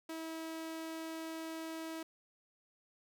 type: tone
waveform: sawtooth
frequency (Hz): 323.3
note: E4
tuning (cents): -34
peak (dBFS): -37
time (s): 0.09-2.03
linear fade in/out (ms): 5
effects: none